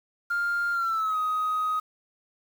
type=tone with pitch glide; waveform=sine; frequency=1401 to 1255.4 Hz; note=F6 to D#6; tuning=+5 to +15 cents; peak=-22 dBFS; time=0.3-1.8 s; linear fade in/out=10 ms; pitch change=-190 cents; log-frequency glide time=0.72-1.18 s; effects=tanh soft clip ceiling -22 dBFS + 8-bit